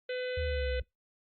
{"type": "harmonic tone", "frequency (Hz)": 503, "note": "B4", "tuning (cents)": 32, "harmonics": [1, 3, 4, 5, 6, 7, 8], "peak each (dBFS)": [-33, -43, -45, -47, -49, -50, -51], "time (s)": [0.09, 0.8], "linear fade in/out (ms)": 5}
{"type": "exponential sweep", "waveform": "sine", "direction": "down", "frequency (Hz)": [79, 61.4], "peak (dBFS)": -32, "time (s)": [0.37, 0.82], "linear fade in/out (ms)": 5}
{"effects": ["noise-tail reverb RT60 0.2 s tail -26 dB re dry", "Opus 48 kbps"]}